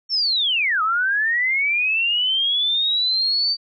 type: linear two-way sweep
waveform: sine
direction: down then up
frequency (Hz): 5510 to 1244.5 to 4632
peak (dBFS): -17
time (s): 0.09-3.57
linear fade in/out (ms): 50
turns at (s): 0.82
effects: none